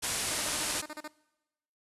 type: low-pass noise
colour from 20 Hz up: white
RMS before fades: -33 dBFS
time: 0.02-0.82 s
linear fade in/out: 20 ms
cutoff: 11000 Hz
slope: 48 dB/octave
type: tone bursts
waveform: 10% pulse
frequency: 304.1 Hz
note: D#4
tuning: 40 cents flat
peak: -30 dBFS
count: 11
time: 0.31-1.079 s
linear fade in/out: 5 ms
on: 39 ms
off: 34 ms
effects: noise-tail reverb RT60 1.0 s tail -22 dB re dry + resampled to 32000 Hz